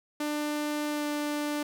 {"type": "tone with pitch glide", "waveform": "sawtooth", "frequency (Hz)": [297.7, 295.3], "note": ["D4", "D4"], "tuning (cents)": [24, 10], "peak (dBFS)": -25, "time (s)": [0.2, 1.63], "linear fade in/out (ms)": 5, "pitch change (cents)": -14, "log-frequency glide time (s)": [0.9, 1.06], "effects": []}